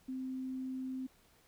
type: tone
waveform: sine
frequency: 260 Hz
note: C4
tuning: 11 cents flat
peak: -37 dBFS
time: 0.08-1.07 s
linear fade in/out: 10 ms
effects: pink hiss -67 dBFS RMS until 1.47 s